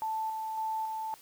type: tone with tremolo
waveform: sine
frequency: 880 Hz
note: A5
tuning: in tune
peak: -30 dBFS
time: 0.02-1.14 s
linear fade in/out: 0 ms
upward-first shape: square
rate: 1.8 Hz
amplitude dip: 30%
effects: white hiss -56 dBFS RMS until 1.21 s

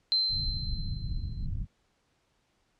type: tone with exponential decay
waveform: sine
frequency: 4100 Hz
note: C8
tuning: 36 cents flat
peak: -21 dBFS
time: 0.12-1.46 s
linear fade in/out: 0 ms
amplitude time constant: 290 ms
type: low-pass noise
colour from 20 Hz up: pink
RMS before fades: -33 dBFS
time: 0.29-1.67 s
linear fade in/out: 50 ms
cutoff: 160 Hz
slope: 24 dB/octave
effects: pink hiss -72 dBFS RMS until 2.79 s + low-pass 7000 Hz 12 dB/octave

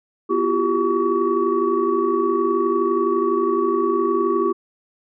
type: tone cluster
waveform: sine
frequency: 247.4 / 341.6 / 361 / 393.4 / 1132 Hz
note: B3 / F4 / F#4 / G4 / C#6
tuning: +3 / -38 / -43 / +6 / +36 cents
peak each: -27 / -21 / -27 / -20 / -23 dBFS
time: 0.29-4.53 s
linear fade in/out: 20 ms
effects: tanh soft clip ceiling -6 dBFS

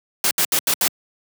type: noise bursts at uneven times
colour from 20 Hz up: white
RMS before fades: -18 dBFS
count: 5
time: 0.24-0.31 / 0.38-0.45 / 0.52-0.59 / 0.67-0.74 / 0.81-0.88 s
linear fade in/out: 2 ms
effects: high-pass 150 Hz 12 dB/octave

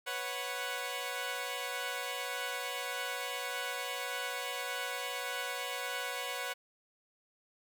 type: chord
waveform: 10% pulse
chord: B suspended second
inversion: none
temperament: equal with one note detuned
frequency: 493.9 / 552.8 / 740 Hz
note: B4 / C#5 / F#5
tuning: 0 / -5 / 0 cents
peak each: -32 dBFS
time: 0.06-6.54 s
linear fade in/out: 20 ms
effects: none

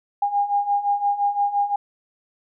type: beating tone pair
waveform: sine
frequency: 808 / 813.8 Hz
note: G#5 / G#5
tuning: -48 / -35 cents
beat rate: 5.8 Hz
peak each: -24 / -20 dBFS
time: 0.22-1.76 s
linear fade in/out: 5 ms
effects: none

